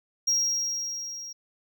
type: tone with level ramp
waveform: triangle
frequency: 5620 Hz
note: F8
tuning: 10 cents sharp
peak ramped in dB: -19 to -36 dBFS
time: 0.27-1.33 s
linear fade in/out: 10 ms
effects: none